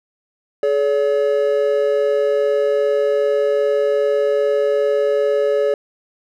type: tone pair together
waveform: triangle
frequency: 425.7 / 568.2 Hz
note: G#4 / C#5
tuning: +43 / +43 cents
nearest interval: perfect fourth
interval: 500 cents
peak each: -15 dBFS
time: 0.63-5.74 s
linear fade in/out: 2 ms
effects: none